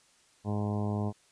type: harmonic tone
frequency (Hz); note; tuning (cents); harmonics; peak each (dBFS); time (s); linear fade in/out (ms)
103.83; G#2; 0; 1 / 2 / 3 / 4 / 5 / 6 / 7 / 8 / 9 / 10; -31 / -33 / -41 / -40 / -47 / -43 / -44 / -46 / -47 / -49; 0.44-1.13; 50
effects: white hiss -64 dBFS RMS until 1.31 s + resampled to 22050 Hz